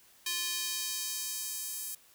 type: tone with high-pass filter sweep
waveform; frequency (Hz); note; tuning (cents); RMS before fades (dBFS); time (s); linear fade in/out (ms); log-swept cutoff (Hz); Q
square; 349.2; F4; 0; -36; 0.26-1.95; 5; 3200 to 9200; 0.94
effects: white hiss -61 dBFS RMS until 2.14 s